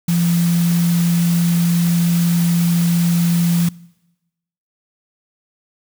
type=tone in noise; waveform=sine; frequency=171.2 Hz; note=F3; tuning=34 cents flat; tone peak=-13 dBFS; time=0.08-3.69 s; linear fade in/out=5 ms; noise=white; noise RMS=-28 dBFS; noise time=0.08-3.69 s; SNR=+12 dB; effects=noise-tail reverb RT60 1.0 s tail -23 dB re dry